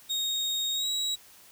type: tone with pitch glide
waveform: 35% pulse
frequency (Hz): 3729 to 3865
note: A#7 to B7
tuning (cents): 0 to -38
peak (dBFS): -26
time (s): 0.09-1.16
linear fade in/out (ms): 20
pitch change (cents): +62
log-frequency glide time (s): 0.73-0.89
effects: white hiss -54 dBFS RMS until 1.51 s